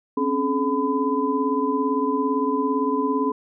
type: tone cluster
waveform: sine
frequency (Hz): 262 / 279.7 / 427.2 / 1007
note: C4 / C#4 / G#4 / B5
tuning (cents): +2 / +16 / +49 / +33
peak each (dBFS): -25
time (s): 0.17-3.32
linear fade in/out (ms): 5
effects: none